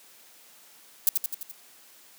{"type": "noise with echo", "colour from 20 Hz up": "violet", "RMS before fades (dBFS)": -19, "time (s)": [1.07, 1.09], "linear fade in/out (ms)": 2, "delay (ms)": 85, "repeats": 5, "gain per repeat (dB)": -4, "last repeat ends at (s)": 1.515, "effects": ["white hiss -54 dBFS RMS until 2.18 s", "high-pass 200 Hz 12 dB/octave"]}